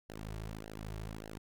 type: tone with flanger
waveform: sawtooth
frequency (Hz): 53.5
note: A1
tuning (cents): -48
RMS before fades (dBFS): -44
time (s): 0.09-1.38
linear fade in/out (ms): 5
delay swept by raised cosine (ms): 0.83 to 4.03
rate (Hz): 1.7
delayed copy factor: -1
effects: none